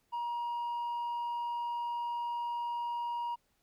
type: tone with hard clipping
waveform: triangle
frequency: 950 Hz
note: A#5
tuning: 33 cents sharp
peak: -32 dBFS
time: 0.12-3.36 s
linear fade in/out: 20 ms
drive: 1 dB
effects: pink hiss -75 dBFS RMS until 3.62 s